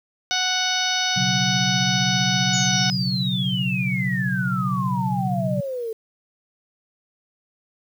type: harmonic tone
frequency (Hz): 740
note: F#5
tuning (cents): 0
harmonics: 1 / 2 / 3 / 4 / 5 / 6 / 7 / 8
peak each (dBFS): -28 / -27 / -30 / -28 / -26 / -30 / -30 / -29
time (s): 0.31-2.9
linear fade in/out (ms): 0
type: chord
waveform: sine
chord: B suspended second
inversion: none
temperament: equal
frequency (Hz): 123.47 / 138.59 / 185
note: B2 / C#3 / F#3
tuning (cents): 0 / 0 / 0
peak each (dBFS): -27 / -27 / -24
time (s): 1.16-5.61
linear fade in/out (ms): 10
type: exponential sweep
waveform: sine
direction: down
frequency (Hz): 6910 to 437.2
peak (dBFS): -25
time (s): 2.53-5.93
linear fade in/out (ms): 5
effects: 8-bit